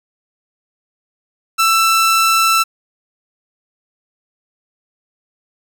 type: tone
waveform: sawtooth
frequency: 1331 Hz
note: E6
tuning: 16 cents sharp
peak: -7 dBFS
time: 1.58-2.64 s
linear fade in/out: 20 ms
effects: none